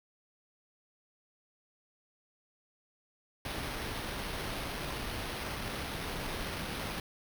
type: noise with sample-and-hold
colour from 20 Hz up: pink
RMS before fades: -38 dBFS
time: 3.45-7 s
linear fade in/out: 2 ms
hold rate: 7350 Hz
effects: none